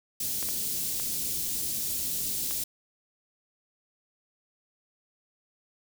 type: band-stop noise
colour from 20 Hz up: white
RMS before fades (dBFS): -31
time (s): 0.2-2.64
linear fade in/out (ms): 5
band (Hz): 300 to 4800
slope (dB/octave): 12
type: clicks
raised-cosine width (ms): 0.3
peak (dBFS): -23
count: 4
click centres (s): 0.428 / 0.488 / 0.999 / 2.51
effects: none